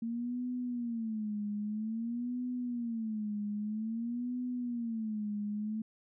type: tone with vibrato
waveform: sine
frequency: 227 Hz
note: A#3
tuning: 46 cents flat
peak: -33 dBFS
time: 0.02-5.82 s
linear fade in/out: 5 ms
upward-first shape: sine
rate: 0.51 Hz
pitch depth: 160 cents each way
effects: none